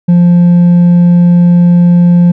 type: tone with hard clipping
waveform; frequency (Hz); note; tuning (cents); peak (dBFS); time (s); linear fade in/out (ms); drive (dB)
sine; 174.61; F3; 0; -3; 0.08-2.32; 10; 2
effects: none